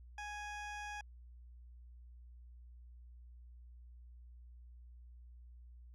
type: tone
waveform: 20% pulse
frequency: 830.6 Hz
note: G#5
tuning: in tune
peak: -38 dBFS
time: 0.18-1.01 s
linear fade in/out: 2 ms
effects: added 60 Hz sine -53 dBFS peak until 5.94 s + low-pass 6000 Hz 12 dB/octave